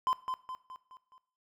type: tone with echo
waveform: triangle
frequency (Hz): 1027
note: C6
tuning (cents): -33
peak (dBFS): -24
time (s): 0.07-0.13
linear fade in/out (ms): 0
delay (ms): 210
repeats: 5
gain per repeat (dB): -6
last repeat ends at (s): 1.18
effects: noise-tail reverb RT60 0.5 s tail -17 dB re dry